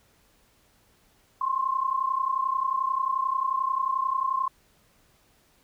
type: tone pair together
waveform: sine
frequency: 1046.5 / 1077.8 Hz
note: C6 / C#6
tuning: 0 / -49 cents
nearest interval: minor second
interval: 51 cents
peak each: -26 / -27 dBFS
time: 1.41-4.48 s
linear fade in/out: 5 ms
effects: pink hiss -63 dBFS RMS until 5.63 s